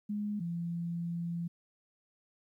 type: tone pair in turn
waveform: sine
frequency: 207.7 / 170.28 Hz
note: G#3 / F3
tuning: 0 / -44 cents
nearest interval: minor third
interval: 344 cents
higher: first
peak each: -32 / -33 dBFS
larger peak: first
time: 0.09-0.4 / 0.4-1.48 s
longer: second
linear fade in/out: 10 ms
effects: 12-bit